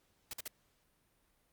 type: noise bursts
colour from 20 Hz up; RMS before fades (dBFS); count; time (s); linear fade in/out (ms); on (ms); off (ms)
white; -42; 3; 0.31-0.479; 2; 23; 50
effects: pink hiss -74 dBFS RMS until 1.52 s + Opus 48 kbps

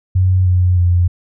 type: tone with pitch steps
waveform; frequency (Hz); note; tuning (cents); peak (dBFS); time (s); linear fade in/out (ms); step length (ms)
sine; 92.7 / 90.43 / 88.21; F#2 / F#2 / F2; +4 / -39 / +18; -9; 0.15-1.08; 10; 310
effects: none

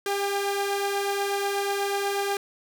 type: tone pair together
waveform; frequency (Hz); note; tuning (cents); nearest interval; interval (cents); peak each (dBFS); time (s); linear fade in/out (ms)
sawtooth; 398.9 / 806; G4 / G5; +30 / +48; octave; 1218; -22 / -27; 0.06-2.37; 2
effects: none

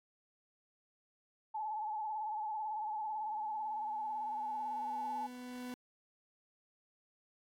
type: tone with vibrato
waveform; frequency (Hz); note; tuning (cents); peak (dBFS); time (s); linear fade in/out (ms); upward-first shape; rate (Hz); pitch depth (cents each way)
sine; 859; A5; -42; -36; 1.54-5.27; 10; sine; 18; 52
type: tone with exponential growth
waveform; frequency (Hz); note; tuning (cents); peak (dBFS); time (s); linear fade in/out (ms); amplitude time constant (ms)
40% pulse; 248.8; B3; +13; -40; 2.65-5.74; 0; 670
effects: AAC 64 kbps

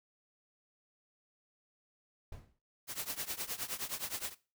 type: noise with exponential decay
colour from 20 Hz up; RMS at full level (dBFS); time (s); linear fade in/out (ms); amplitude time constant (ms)
brown; -43; 2.32-2.59; 5; 58
type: noise with tremolo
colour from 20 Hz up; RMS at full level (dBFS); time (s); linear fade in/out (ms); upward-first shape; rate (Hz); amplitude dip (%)
white; -36; 2.87-4.35; 50; triangle; 9.6; 95
effects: noise-tail reverb RT60 0.3 s tail -17 dB re dry

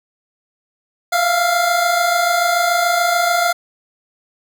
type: tone pair together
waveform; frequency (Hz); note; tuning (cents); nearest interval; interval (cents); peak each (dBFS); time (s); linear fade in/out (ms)
25% pulse; 673.1 / 700; E5 / F5; +36 / +4; minor second; 68; -17 / -11; 1.12-3.53; 10
effects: none

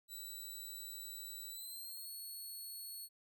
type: tone with pitch glide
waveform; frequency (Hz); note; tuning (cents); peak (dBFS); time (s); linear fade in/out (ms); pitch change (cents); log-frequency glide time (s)
5% pulse; 3951 to 4359; B7 to C#8; 0 to -30; -39; 0.08-3.09; 50; +170; 1.5-2.09
effects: none

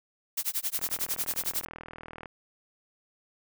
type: noise with tremolo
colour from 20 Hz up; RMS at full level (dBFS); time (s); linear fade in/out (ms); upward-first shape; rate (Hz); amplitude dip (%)
blue; -28; 0.37-1.65; 5; sine; 11; 100
type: click train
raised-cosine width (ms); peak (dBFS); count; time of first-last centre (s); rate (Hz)
0.5; -25; 60; 0.79-2.258; 40.2
effects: none

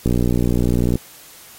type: click train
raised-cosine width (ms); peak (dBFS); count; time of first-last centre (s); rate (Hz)
3; -5; 55; 0.06-0.956; 60.3
effects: white hiss -43 dBFS RMS until 1.58 s + AAC 48 kbps

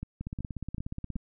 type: two click trains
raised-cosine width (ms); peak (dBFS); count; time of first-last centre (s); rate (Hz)
5; -23 / -23; 17 / 4; 0.21-1.162 / 0.03-1.158; 16.8 / 2.66
effects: none

